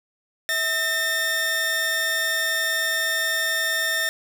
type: tone pair together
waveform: sawtooth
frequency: 647.7 / 1811 Hz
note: E5 / A6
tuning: -31 / +49 cents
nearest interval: octave + tritone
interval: 1780 cents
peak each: -28 / -18 dBFS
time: 0.49-4.09 s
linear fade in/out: 0 ms
effects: none